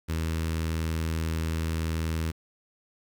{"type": "tone with notch filter", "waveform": "sawtooth", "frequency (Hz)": 80.8, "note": "E2", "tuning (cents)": -34, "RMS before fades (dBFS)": -29, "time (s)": [0.08, 2.32], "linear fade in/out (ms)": 20, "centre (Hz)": 710, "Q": 1.2, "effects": ["9-bit"]}